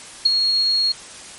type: tone with ADSR envelope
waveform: sine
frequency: 4300 Hz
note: C8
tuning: 47 cents sharp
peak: -7 dBFS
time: 0.25-0.92 s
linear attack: 11 ms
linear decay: 9 ms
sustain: -8 dB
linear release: 4 ms
effects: white hiss -38 dBFS RMS until 1.38 s + MP3 48 kbps